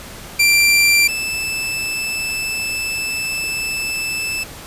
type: tone pair in turn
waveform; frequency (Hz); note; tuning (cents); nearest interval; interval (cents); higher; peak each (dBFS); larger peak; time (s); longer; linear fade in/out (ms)
sawtooth; 2360 / 2633; D7 / E7; +8 / -3; major second; 189; second; -7 / -17; first; 0.39-1.08 / 1.08-4.44; second; 10
effects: pink hiss -35 dBFS RMS until 4.66 s + resampled to 32000 Hz